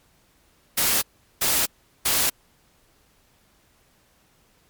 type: noise bursts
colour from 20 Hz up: white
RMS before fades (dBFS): -21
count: 3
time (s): 0.77-2.3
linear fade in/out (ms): 10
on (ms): 250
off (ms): 390
effects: pink hiss -61 dBFS RMS until 4.69 s + MP3 96 kbps